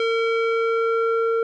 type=tone with low-pass filter sweep; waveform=square; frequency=456.1 Hz; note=A#4; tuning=38 cents flat; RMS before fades=-21 dBFS; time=0-1.43 s; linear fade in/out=2 ms; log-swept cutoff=3000 to 1100 Hz; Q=1.8; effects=none